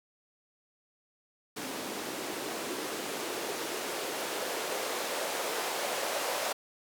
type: noise with band-pass filter sweep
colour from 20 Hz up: blue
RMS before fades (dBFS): -35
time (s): 1.56-6.53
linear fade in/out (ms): 10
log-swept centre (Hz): 290 to 590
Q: 1.8
effects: none